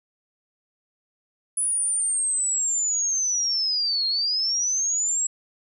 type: linear two-way sweep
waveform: sine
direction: down then up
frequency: 9956 to 4206 to 7710 Hz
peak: -21 dBFS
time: 1.57-5.27 s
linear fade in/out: 5 ms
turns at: 4.07 s
effects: none